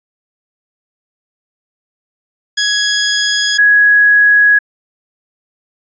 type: tone pair in turn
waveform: 15% pulse / sine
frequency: 1669 / 1669 Hz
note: G#6 / G#6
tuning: +8 / +8 cents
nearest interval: unison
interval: 0 cents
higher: neither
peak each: -5 dBFS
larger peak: neither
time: 2.57-3.58 / 3.58-4.59 s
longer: neither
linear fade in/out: 10 ms
effects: resampled to 16000 Hz